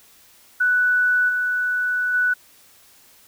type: tone with level steps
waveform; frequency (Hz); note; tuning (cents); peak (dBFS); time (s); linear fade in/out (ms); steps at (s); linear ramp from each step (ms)
sine; 1484; F#6; +5; -15 / -19 / -16; 0.6-2.34; 10; 1.28 / 2.13; 20
effects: white hiss -52 dBFS RMS until 3.27 s